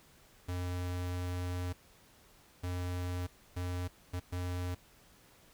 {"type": "tone bursts at uneven times", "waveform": "square", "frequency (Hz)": 89.5, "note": "F2", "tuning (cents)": 43, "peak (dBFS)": -35, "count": 5, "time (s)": [[0.48, 1.73], [2.63, 3.27], [3.56, 3.88], [4.13, 4.2], [4.32, 4.75]], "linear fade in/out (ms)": 10, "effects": ["pink hiss -62 dBFS RMS until 5.53 s"]}